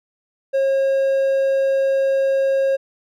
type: tone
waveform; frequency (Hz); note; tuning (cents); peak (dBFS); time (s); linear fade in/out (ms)
triangle; 541; C#5; -42; -13; 0.53-2.77; 20
effects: none